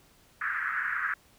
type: band-pass noise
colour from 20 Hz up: white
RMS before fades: -31 dBFS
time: 0.41-1.14 s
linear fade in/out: 5 ms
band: 1300 to 1800 Hz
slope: 48 dB/octave
effects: pink hiss -61 dBFS RMS until 1.38 s